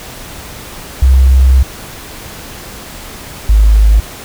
sine tone pair in turn, 65.41 / 52.65 Hz, C2 / G#1, 0 / +24 cents, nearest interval major third, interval 376 cents, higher first, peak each -3 dBFS, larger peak neither, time 1.02-1.63 / 3.49-4 s, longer first, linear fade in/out 5 ms, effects pink hiss -29 dBFS RMS until 4.24 s

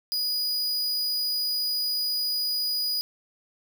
45% pulse tone, 4923 Hz, D#8, 19 cents flat, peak -24 dBFS, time 0.12-3.01 s, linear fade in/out 0 ms, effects none

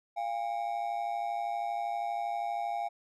triangle ring-modulated tone, 752 Hz, F#5, 28 cents sharp, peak -26 dBFS, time 0.16-2.89 s, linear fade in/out 20 ms, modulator 56.3 Hz, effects none

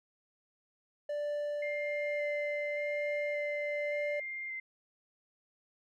triangle tone with tremolo, 587.3 Hz, D5, in tune, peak -30 dBFS, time 1.09-4.2 s, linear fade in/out 5 ms, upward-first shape triangle, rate 1.1 Hz, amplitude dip 25%
sine tone with vibrato, 2093 Hz, C7, in tune, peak -37 dBFS, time 1.62-4.6 s, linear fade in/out 5 ms, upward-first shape square, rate 0.87 Hz, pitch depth 12 cents each way
effects none

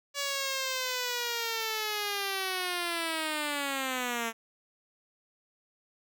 5% pulse linear sweep, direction down, 569 to 224.4 Hz, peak -19 dBFS, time 0.14-4.33 s, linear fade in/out 50 ms, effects none

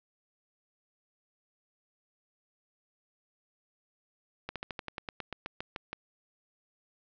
slowing click train, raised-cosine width 0.3 ms, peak -20 dBFS, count 14, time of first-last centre 4.49-5.93 s, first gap 67 ms, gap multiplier 1.08, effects low-pass 5000 Hz 12 dB/octave

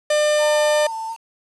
45% pulse tone, 600 Hz, D5, 37 cents sharp, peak -15 dBFS, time 0.1-0.87 s, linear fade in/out 5 ms
sine tone with vibrato, 900 Hz, A5, 39 cents sharp, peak -25 dBFS, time 0.38-1.17 s, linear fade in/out 50 ms, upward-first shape square, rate 2.8 Hz, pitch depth 16 cents each way
effects resampled to 24000 Hz + 7-bit

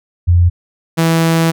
sine / sawtooth tone pair in turn, 87.31 / 164.25 Hz, F2 / E3, 0 / -6 cents, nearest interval major seventh, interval 1094 cents, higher second, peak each -6 dBFS, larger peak neither, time 0.27-0.5 / 0.97-1.52 s, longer second, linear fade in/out 20 ms, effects none

